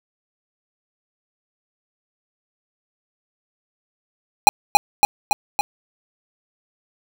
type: tone with echo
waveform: square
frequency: 823 Hz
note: G#5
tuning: 16 cents flat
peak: -4 dBFS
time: 4.47-4.49 s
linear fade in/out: 0 ms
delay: 280 ms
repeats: 4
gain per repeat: -3 dB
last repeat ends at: 5.61 s
effects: none